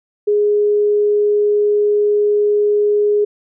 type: tone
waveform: sine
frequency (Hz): 415.3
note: G#4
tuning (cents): 0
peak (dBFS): -11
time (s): 0.27-3.25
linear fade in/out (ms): 10
effects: none